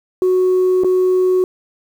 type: tone with dropouts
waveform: sine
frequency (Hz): 368.9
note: F#4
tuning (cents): -5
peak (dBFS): -9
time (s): 0.22-1.44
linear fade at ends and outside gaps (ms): 1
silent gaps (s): 0.836-0.845
effects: tanh soft clip ceiling -9 dBFS + 7-bit